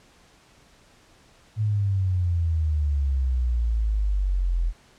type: exponential sweep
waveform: sine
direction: down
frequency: 109.3 to 41.11 Hz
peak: -20 dBFS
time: 1.56-4.73 s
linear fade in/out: 50 ms
effects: pink hiss -56 dBFS RMS until 4.98 s + low-pass 8000 Hz 12 dB/octave